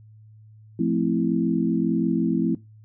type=chord; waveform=sine; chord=F major seventh; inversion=none; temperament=equal; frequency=174.61 / 220 / 261.6 / 329.6 Hz; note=F3 / A3 / C4 / E4; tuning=0 / 0 / 0 / 0 cents; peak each=-25 dBFS; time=0.79-2.55 s; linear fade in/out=5 ms; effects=noise-tail reverb RT60 0.2 s tail -19 dB re dry + added 108 Hz sine -46 dBFS peak until 2.84 s